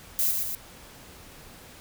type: noise with echo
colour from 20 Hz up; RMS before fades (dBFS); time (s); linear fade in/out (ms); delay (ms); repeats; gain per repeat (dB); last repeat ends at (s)
violet; -24; 0.19-0.31; 0; 120; 2; -4; 0.55
effects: pink hiss -48 dBFS RMS until 1.8 s